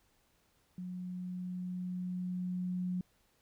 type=tone with level ramp; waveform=sine; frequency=181.1 Hz; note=F#3; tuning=37 cents flat; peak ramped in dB=-39 to -32 dBFS; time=0.78-3.01 s; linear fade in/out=2 ms; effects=pink hiss -72 dBFS RMS until 3.41 s